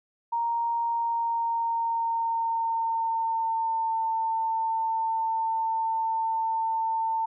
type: tone with pitch glide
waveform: sine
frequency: 932.3 to 897.4 Hz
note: A#5 to A5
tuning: 0 to +34 cents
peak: -24 dBFS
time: 0.32-7.26 s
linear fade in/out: 10 ms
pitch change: -66 cents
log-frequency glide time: 0.81-3.98 s
effects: none